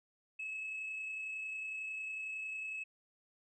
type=tone with amplitude modulation; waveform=sine; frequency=2587 Hz; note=E7; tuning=33 cents flat; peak=-36 dBFS; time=0.39-2.84 s; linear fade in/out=10 ms; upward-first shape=sine; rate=31 Hz; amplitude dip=30%; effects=tanh soft clip ceiling -36 dBFS